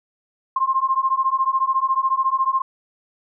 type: beating tone pair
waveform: sine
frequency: 1054 / 1068 Hz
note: C6 / C6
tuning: +12 / +35 cents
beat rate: 14 Hz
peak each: -20 dBFS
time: 0.56-2.62 s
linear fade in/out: 5 ms
effects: none